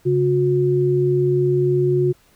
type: tone pair together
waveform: sine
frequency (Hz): 138.59 / 362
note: C#3 / F#4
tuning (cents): 0 / -38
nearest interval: octave + perfect fourth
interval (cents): 1662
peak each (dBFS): -19 / -16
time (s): 0.05-2.13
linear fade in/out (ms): 20
effects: pink hiss -56 dBFS RMS until 2.35 s